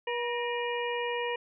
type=harmonic tone with a mistuned harmonic; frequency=480.4 Hz; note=B4; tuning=48 cents flat; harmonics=1 / 2 / 4 / 5 / 6; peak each=-32 / -35 / -38 / -39 / -40 dBFS; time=0.07-1.36 s; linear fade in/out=5 ms; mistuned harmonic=4; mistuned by=-61 cents; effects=none